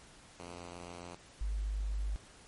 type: tone pair in turn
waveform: 5% pulse / sine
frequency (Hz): 87.31 / 50.83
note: F2 / G#1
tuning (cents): 0 / -37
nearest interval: major sixth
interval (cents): 937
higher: first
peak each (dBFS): -34 / -32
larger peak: second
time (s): 0.4-1.15 / 1.41-2.16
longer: neither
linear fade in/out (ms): 0
effects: pink hiss -57 dBFS RMS until 2.47 s + MP3 48 kbps